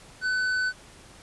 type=tone with hard clipping; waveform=sine; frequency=1507 Hz; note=F#6; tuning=31 cents sharp; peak=-25 dBFS; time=0.21-0.73 s; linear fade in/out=50 ms; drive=7 dB; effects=pink hiss -50 dBFS RMS until 1.22 s + resampled to 24000 Hz